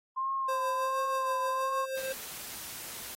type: tone with vibrato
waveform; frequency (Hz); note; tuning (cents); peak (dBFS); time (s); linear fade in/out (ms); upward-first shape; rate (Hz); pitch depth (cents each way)
sine; 1046.5; C6; 0; -29; 0.16-1.86; 20; sine; 1.4; 52
type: tone with tremolo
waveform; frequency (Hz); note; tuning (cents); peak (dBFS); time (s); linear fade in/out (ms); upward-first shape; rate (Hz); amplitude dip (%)
square; 529; C5; +19; -32; 0.48-2.13; 10; triangle; 6.3; 50
type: noise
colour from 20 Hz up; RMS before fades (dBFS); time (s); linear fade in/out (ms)
white; -42; 1.97-3.15; 2
effects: AAC 48 kbps